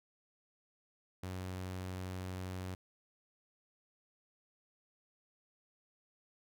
sawtooth tone, 92.5 Hz, F#2, in tune, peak -36 dBFS, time 1.23-2.75 s, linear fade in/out 5 ms, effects none

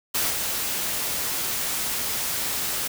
white noise with level steps, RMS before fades -24 / -27 dBFS, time 0.14-2.88 s, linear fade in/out 10 ms, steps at 0.3 s, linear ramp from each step 5 ms, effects none

